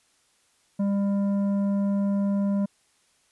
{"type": "tone with tanh clipping", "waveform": "sine", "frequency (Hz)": 199.7, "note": "G3", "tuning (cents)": 32, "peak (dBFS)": -23, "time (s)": [0.79, 2.66], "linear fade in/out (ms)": 10, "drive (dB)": 9, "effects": ["white hiss -65 dBFS RMS until 3.31 s", "resampled to 24000 Hz"]}